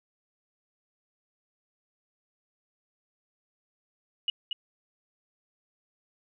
sine tone with echo, 2898 Hz, F#7, 37 cents flat, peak -24 dBFS, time 4.28-4.3 s, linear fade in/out 2 ms, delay 230 ms, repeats 1, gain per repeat -5 dB, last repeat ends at 4.53 s, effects none

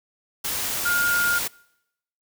sine tone in noise, 1417 Hz, F6, 25 cents sharp, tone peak -20 dBFS, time 0.85-1.39 s, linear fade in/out 10 ms, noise white, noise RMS -27 dBFS, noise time 0.44-1.48 s, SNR +4 dB, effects noise-tail reverb RT60 0.8 s tail -24 dB re dry

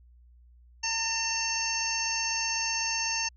harmonic tone, 904 Hz, A5, 47 cents sharp, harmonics 1 / 2 / 3 / 5 / 6 / 7, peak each -36 / -38 / -33 / -37 / -34 / -32 dBFS, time 0.83-3.29 s, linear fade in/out 10 ms, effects added 60 Hz sine -53 dBFS peak until 3.36 s

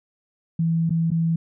sine tone with dropouts, 164.81 Hz, E3, in tune, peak -18 dBFS, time 0.59-1.36 s, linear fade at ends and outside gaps 5 ms, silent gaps 0.895-0.905 / 1.105-1.115 s, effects none

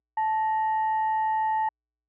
sine tone with frequency modulation, 874 Hz, A5, 12 cents flat, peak -22 dBFS, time 0.17-1.69 s, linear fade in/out 5 ms, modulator 992 Hz, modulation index 0.34, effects added 60 Hz sine -57 dBFS peak until 2.08 s + high-pass 400 Hz 12 dB/octave

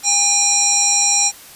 harmonic tone, 809 Hz, G#5, 46 cents flat, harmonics 1 / 3 / 5 / 7 / 9 / 10, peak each -24 / -25 / -24 / -16 / -17 / -22 dBFS, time 0.03-1.32 s, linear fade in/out 50 ms, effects white hiss -40 dBFS RMS until 1.55 s + resampled to 32000 Hz

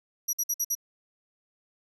30% pulse tone bursts, 5800 Hz, F#8, 35 cents flat, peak -21 dBFS, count 5, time 0.28-0.752 s, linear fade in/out 10 ms, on 52 ms, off 53 ms, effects none

